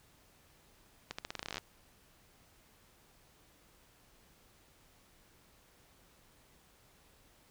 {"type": "accelerating click train", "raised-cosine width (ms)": 0.2, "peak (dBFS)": -21, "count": 15, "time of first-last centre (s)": [1.11, 1.581], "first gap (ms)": 75, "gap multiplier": 0.86, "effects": ["pink hiss -65 dBFS RMS until 7.5 s"]}